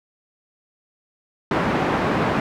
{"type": "band-pass noise", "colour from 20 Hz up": "pink", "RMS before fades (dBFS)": -21, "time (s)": [1.51, 2.4], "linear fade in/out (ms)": 2, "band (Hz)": [140, 1600], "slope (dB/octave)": 12, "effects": []}